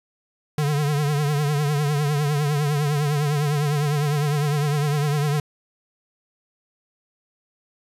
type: tone with vibrato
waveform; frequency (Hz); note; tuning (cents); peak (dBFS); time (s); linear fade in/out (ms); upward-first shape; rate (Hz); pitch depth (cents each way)
square; 146.83; D3; 0; -20; 0.58-5.4; 2; triangle; 9.9; 83
effects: resampled to 32000 Hz + 8-bit